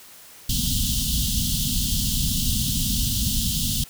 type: band-stop noise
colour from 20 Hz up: pink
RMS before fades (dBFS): -23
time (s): 0.49-3.84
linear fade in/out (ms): 5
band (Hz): 260 to 2900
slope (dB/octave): 96
effects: white hiss -46 dBFS RMS until 3.89 s